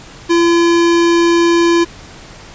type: tone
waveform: square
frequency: 340 Hz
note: F4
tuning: 46 cents flat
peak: -9 dBFS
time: 0.29-1.85 s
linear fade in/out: 20 ms
effects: pink hiss -36 dBFS RMS until 2.54 s + resampled to 16000 Hz